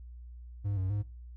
triangle tone with pitch steps, 101 / 94 / 103.1 Hz, G#2 / F#2 / G#2, -48 / +28 / -12 cents, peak -27 dBFS, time 0.64-1.03 s, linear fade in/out 20 ms, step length 130 ms, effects noise-tail reverb RT60 0.3 s tail -21 dB re dry + added 60 Hz sine -44 dBFS peak until 1.36 s

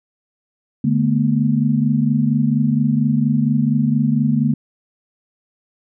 sine tone cluster, 146.7 / 217.1 / 241.4 Hz, D3 / A3 / B3, -2 / -23 / -39 cents, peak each -18 dBFS, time 0.84-4.54 s, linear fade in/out 5 ms, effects none

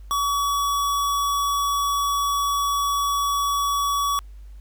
square tone, 1134 Hz, C#6, 39 cents sharp, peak -21 dBFS, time 0.11-4.19 s, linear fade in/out 0 ms, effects added 50 Hz sine -38 dBFS peak until 4.6 s + pink hiss -63 dBFS RMS until 4.6 s

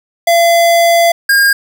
square tone pair in turn, 680 / 1617.3 Hz, F5 / G#6, -46 / -46 cents, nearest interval octave + minor third, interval 1500 cents, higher second, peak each -7 dBFS, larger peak neither, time 0.27-1.12 / 1.29-1.53 s, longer first, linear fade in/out 5 ms, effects none

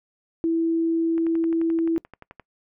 sine tone, 329.6 Hz, E4, in tune, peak -19 dBFS, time 0.44-1.98 s, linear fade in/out 0 ms
click train, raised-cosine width 0.5 ms, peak -26 dBFS, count 15, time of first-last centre 1.18-2.397 s, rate 11.5 Hz
effects noise-tail reverb RT60 0.1 s tail -24 dB re dry

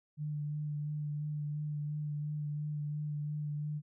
sine tone with vibrato, 149 Hz, D3, 25 cents sharp, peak -34 dBFS, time 0.17-3.82 s, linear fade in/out 50 ms, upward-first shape sine, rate 2.9 Hz, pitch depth 18 cents each way, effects none

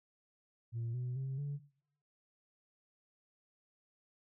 sine tone with pitch steps, 116.3 / 124.65 / 133.59 / 143.18 Hz, A#2 / B2 / C3 / D3, -4 / +16 / +36 / -44 cents, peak -34 dBFS, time 0.72-1.6 s, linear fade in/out 50 ms, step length 220 ms, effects noise-tail reverb RT60 0.7 s tail -20 dB re dry + tanh soft clip ceiling -34 dBFS

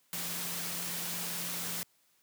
sine tone in noise, 173.7 Hz, F3, 9 cents flat, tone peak -46 dBFS, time 0.13-1.83 s, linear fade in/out 0 ms, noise white, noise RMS -37 dBFS, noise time 0.13-1.83 s, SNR -12 dB, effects white hiss -70 dBFS RMS until 2.22 s + high-pass 100 Hz 12 dB/octave

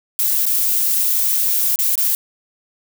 violet noise with dropouts, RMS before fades -17 dBFS, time 0.19-2.15 s, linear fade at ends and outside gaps 0 ms, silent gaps 0.455-0.464 / 1.758-1.789 / 1.955-1.978 s, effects none

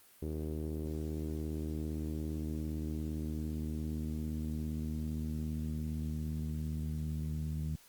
sawtooth tone with low-pass filter sweep, 77.5 Hz, D#2, 6 cents flat, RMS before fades -37 dBFS, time 0.22-7.76 s, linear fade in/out 5 ms, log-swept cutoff 390 to 180 Hz, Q 2.7, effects white hiss -61 dBFS RMS until 7.88 s + Opus 32 kbps

